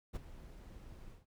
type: noise with ADSR envelope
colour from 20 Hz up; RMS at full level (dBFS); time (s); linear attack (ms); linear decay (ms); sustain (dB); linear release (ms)
brown; -37; 0.13-1.26; 30; 15; -15; 160
effects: none